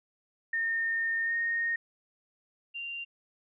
sine tone with pitch glide, 1826 to 1851.5 Hz, A#6 to A#6, -36 to -12 cents, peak -27 dBFS, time 0.53-1.76 s, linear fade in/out 5 ms, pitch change +24 cents, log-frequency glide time 1.24-1.34 s
sine tone, 2778 Hz, F7, 10 cents flat, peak -35 dBFS, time 2.74-3.05 s, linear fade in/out 20 ms
effects none

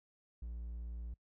triangle tone, 58.27 Hz, A#1, in tune, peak -39 dBFS, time 0.42-1.14 s, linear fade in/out 5 ms, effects noise-tail reverb RT60 0.1 s tail -25 dB re dry

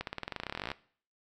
accelerating click train, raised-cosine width 0.3 ms, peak -19 dBFS, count 23, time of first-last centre 0.01-0.716 s, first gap 62 ms, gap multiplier 0.93, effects noise-tail reverb RT60 0.5 s tail -19 dB re dry

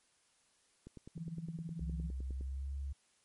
click train, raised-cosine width 3 ms, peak -36 dBFS, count 16, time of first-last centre 0.87-2.41 s, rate 9.74 Hz
sine tone with tremolo, 164.81 Hz, E3, in tune, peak -37 dBFS, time 1.15-2.11 s, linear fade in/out 20 ms, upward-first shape sine, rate 18 Hz, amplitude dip 75%
sine tone with pitch glide, 65.5 to 69.07 Hz, C2 to C#2, +2 to -6 cents, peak -37 dBFS, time 1.8-2.93 s, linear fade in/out 10 ms, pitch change +92 cents, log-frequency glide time 2.34-2.72 s
effects white hiss -72 dBFS RMS until 3.24 s + MP3 48 kbps

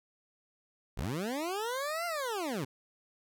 20% pulse linear two-way sweep, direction up then down, 43 to 703 to 117.8 Hz, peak -28 dBFS, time 0.97-2.65 s, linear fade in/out 10 ms, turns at 2.06 s, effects none

